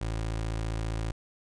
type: tone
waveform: 25% pulse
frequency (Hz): 55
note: A1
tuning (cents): 0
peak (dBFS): -26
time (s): 0.01-1.12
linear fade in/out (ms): 5
effects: resampled to 22050 Hz

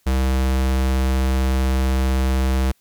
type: tone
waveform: square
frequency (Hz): 65.41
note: C2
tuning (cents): 0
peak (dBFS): -17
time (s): 0.06-2.72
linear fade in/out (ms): 10
effects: white hiss -62 dBFS RMS until 2.8 s

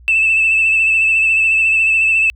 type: tone with vibrato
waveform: sine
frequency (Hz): 2637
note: E7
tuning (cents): 0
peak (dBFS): -9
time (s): 0.08-2.3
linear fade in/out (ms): 0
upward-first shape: sine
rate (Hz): 14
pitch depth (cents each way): 31
effects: tanh soft clip ceiling -6 dBFS + added 60 Hz sine -39 dBFS peak until 2.35 s

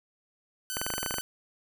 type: tone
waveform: 5% pulse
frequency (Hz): 1514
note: F#6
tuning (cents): +39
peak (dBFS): -21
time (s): 0.7-1.21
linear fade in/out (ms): 0
type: clicks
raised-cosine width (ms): 0.5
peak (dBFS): -16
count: 11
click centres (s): 0.769 / 0.815 / 0.865 / 0.903 / 0.938 / 0.981 / 1.03 / 1.062 / 1.109 / 1.141 / 1.184
effects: none

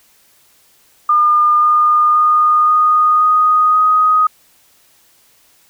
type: tone with pitch steps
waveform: sine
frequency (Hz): 1209 / 1217.4 / 1225.9 / 1234.4 / 1243 / 1251.6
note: D6 / D#6 / D#6 / D#6 / D#6 / D#6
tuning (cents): +50 / -38 / -26 / -14 / -2 / +10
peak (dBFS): -8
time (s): 1.09-4.27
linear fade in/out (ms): 5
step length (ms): 530
effects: white hiss -52 dBFS RMS until 5.69 s

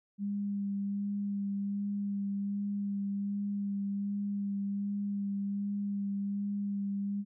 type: tone with vibrato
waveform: sine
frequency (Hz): 200.9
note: G3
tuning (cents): +43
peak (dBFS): -31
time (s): 0.18-7.25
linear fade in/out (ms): 50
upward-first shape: sine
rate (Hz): 1.3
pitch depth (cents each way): 14
effects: none

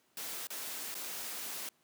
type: noise with dropouts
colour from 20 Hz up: white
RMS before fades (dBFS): -41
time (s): 0.17-1.69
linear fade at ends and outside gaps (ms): 2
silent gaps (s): 0.471-0.503 / 0.944-0.951
effects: pink hiss -71 dBFS RMS until 1.83 s + high-pass 200 Hz 12 dB/octave

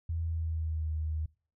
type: tone with pitch glide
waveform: sine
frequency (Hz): 82.5 to 78.14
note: E2 to D#2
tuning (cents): +2 to +8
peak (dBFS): -30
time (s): 0.09-1.26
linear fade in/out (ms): 5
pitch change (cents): -94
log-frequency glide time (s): 0.23-0.91
effects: noise-tail reverb RT60 0.4 s tail -24 dB re dry

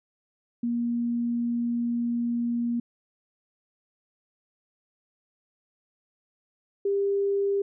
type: tone pair in turn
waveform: sine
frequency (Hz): 237 / 398.6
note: A#3 / G4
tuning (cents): +29 / +29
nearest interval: major sixth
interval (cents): 900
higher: second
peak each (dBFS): -24 / -22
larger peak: second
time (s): 0.63-2.8 / 6.85-7.62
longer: first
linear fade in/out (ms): 5
effects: none

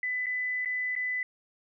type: tone with dropouts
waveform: sine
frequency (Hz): 2000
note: B6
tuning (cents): +21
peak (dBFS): -28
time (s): 0.03-1.23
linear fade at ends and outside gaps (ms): 2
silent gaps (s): 0.26-0.266 / 0.649-0.657 / 0.953-0.962
effects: none

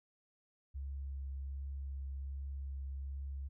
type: tone with vibrato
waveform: sine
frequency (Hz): 68.4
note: C#2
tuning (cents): -23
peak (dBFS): -39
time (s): 0.74-3.49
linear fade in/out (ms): 20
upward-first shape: triangle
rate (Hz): 1.3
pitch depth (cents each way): 15
effects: none

